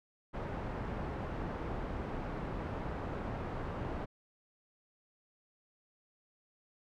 pink low-pass noise, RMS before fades -39 dBFS, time 0.33-4.06 s, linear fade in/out 20 ms, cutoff 1200 Hz, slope 12 dB/octave, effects none

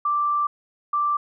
sine tone pair in turn, 1174.7 / 1174.7 Hz, D6 / D6, 0 / 0 cents, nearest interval unison, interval 0 cents, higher neither, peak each -19 dBFS, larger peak neither, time 0.05-0.47 / 0.93-1.17 s, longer first, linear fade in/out 5 ms, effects none

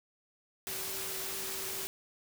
sine tone in noise, 384.3 Hz, G4, 34 cents flat, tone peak -47 dBFS, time 0.67-1.87 s, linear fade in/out 0 ms, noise white, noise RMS -38 dBFS, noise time 0.67-1.87 s, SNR -12 dB, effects none

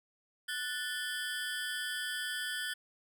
25% pulse ring-modulated tone, 1619 Hz, G#6, 45 cents flat, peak -28 dBFS, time 0.48-2.74 s, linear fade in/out 10 ms, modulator 141 Hz, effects none

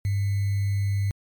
sine tone with sample-and-hold, 99.6 Hz, G2, 28 cents sharp, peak -21 dBFS, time 0.05-1.11 s, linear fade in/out 0 ms, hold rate 2100 Hz, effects MP3 96 kbps

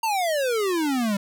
square exponential sweep, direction down, 932.3 to 193.8 Hz, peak -22 dBFS, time 0.03-1.17 s, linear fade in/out 5 ms, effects none

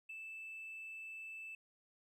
triangle tone with ADSR envelope, 2637 Hz, E7, in tune, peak -40 dBFS, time 0.09-1.55 s, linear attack 11 ms, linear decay 8 ms, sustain -3 dB, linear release 3 ms, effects tanh soft clip ceiling -42 dBFS

